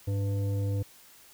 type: tone with frequency modulation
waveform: sine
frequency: 102.1 Hz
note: G#2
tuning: 29 cents flat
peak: -26 dBFS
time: 0.07-0.83 s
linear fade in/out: 10 ms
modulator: 394 Hz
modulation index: 0.43
effects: white hiss -55 dBFS RMS until 1.33 s